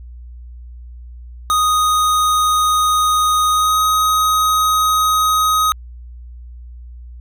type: tone with pitch glide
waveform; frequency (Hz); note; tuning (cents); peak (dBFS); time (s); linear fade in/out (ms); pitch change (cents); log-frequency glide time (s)
square; 1244.5 to 1257.5; D#6 to D#6; 0 to +18; -13; 1.5-5.72; 0; +18; 3.51-3.78
effects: added 60 Hz sine -32 dBFS peak until 7.2 s